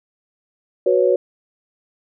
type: chord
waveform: sine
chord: F# suspended fourth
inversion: none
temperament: equal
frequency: 370 / 493.9 / 554.4 Hz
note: F#4 / B4 / C#5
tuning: 0 / 0 / 0 cents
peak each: -17 dBFS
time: 0.86-1.16 s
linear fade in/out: 5 ms
effects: none